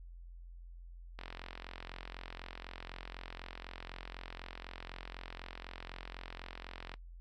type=click train; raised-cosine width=0.3 ms; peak=-28 dBFS; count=254; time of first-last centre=1.19-6.94 s; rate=44 Hz; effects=noise-tail reverb RT60 0.1 s tail -21 dB re dry + added 43 Hz sine -48 dBFS peak until 7.2 s